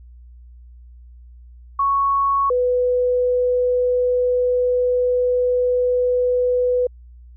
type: tone pair in turn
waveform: sine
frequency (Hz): 1108.7 / 496.4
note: C#6 / B4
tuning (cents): 0 / +9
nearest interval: octave + major second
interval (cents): 1391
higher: first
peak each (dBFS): -15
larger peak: neither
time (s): 1.79-2.5 / 2.5-6.87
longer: second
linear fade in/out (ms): 5
effects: added 60 Hz sine -40 dBFS peak until 7.36 s